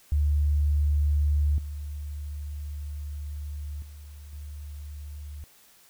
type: tone with level steps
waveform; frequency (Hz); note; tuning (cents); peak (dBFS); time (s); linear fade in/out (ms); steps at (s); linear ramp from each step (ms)
sine; 73.42; D2; 0; -20 / -32 / -41 / -36; 0.12-5.44; 0; 1.58 / 3.82 / 4.33; 2
effects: white hiss -57 dBFS RMS until 5.89 s